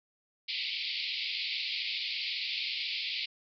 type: band-pass noise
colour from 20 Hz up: white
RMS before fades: -35 dBFS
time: 0.48-3.26 s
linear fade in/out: 10 ms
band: 2100 to 4800 Hz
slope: 96 dB/octave
effects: none